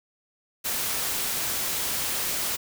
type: noise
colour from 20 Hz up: white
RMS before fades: -28 dBFS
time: 0.64-2.57 s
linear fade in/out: 20 ms
effects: none